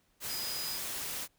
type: tone in noise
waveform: sine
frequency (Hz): 4966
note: D#8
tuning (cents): -4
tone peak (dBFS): -38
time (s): 0.27-0.8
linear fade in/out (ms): 50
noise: white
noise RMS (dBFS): -38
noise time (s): 0.2-1.28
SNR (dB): -3
effects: pink hiss -72 dBFS RMS until 1.38 s